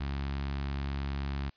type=tone with notch filter; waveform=sawtooth; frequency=69.3 Hz; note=C#2; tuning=in tune; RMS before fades=-34 dBFS; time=0-1.5 s; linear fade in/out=10 ms; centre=500 Hz; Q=1.1; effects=white hiss -68 dBFS RMS until 1.56 s + resampled to 11025 Hz